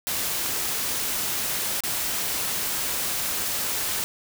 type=noise with dropouts; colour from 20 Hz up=white; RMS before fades=-27 dBFS; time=0.07-4.04 s; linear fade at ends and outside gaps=0 ms; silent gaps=1.805-1.836 s; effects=none